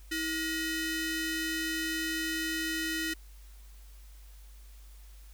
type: ring-modulated tone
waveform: sawtooth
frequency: 1108 Hz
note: C#6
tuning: 1 cent flat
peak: -24 dBFS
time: 0.11-3.14 s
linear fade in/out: 10 ms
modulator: 786 Hz
effects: added 50 Hz sine -48 dBFS peak until 5.33 s + white hiss -61 dBFS RMS until 5.33 s